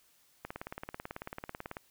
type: click train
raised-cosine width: 0.5 ms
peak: -24 dBFS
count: 25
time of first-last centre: 0.45-1.769 s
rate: 18.2 Hz
effects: white hiss -67 dBFS RMS until 1.9 s